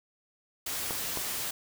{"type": "noise", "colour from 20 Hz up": "white", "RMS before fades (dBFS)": -34, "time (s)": [0.66, 1.51], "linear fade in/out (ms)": 5}
{"type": "clicks", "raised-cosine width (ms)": 1, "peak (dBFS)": -21, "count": 2, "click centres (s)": [0.908, 1.173]}
{"effects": []}